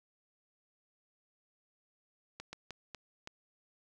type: slowing click train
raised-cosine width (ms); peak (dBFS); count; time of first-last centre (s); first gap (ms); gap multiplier
0.2; -26; 5; 2.4-3.274; 130; 1.36
effects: none